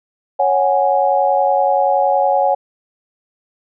sine chord, C# suspended fourth, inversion none, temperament equal, 554.4 / 740 / 830.6 Hz, C#5 / F#5 / G#5, 0 / 0 / 0 cents, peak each -16 dBFS, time 0.39-2.55 s, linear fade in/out 10 ms, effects none

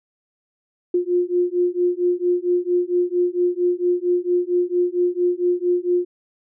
sine beating tone pair, 352.9 / 357.3 Hz, F4 / F4, +18 / +40 cents, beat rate 4.4 Hz, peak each -20 dBFS, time 0.94-6.05 s, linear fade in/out 5 ms, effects none

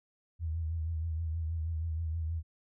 sine tone with vibrato, 81.1 Hz, E2, 28 cents flat, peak -31 dBFS, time 0.39-2.43 s, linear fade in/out 50 ms, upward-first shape triangle, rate 6.3 Hz, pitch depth 71 cents each way, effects none

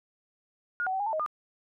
sine tone with pitch steps, 1432 / 752 / 765 / 818 / 889 / 626 / 1212 Hz, F6 / F#5 / G5 / G#5 / A5 / D#5 / D#6, +43 / +28 / -42 / -26 / +18 / +10 / -46 cents, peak -27 dBFS, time 0.8-1.262 s, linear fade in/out 0 ms, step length 66 ms, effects none

